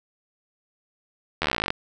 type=slowing click train; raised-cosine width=0.3 ms; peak=-7 dBFS; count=18; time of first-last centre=1.42-1.704 s; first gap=12 ms; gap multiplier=1.04; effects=none